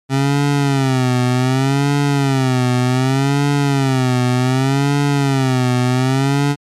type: tone with vibrato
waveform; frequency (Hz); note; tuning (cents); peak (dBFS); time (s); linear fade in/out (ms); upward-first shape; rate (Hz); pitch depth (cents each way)
25% pulse; 133.6; C3; +36; -9; 0.09-6.56; 50; sine; 0.66; 120
effects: low-pass 9000 Hz 12 dB/octave + MP3 96 kbps